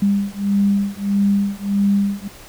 sine beating tone pair, 199.5 / 201.1 Hz, G3 / G3, +31 / +44 cents, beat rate 1.6 Hz, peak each -18 dBFS, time 0.02-2.28 s, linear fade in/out 5 ms, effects pink hiss -41 dBFS RMS until 2.48 s

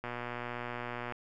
click train, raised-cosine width 0.5 ms, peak -23 dBFS, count 132, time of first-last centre 0.04-1.123 s, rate 121 Hz, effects none

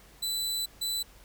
sawtooth tone pair in turn, 3990 / 3990 Hz, B7 / B7, +17 / +17 cents, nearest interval unison, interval 0 cents, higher neither, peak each -26 dBFS, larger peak neither, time 0.22-0.66 / 0.81-1.03 s, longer first, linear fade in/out 10 ms, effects added 50 Hz sine -58 dBFS peak until 1.24 s + pink hiss -56 dBFS RMS until 1.24 s

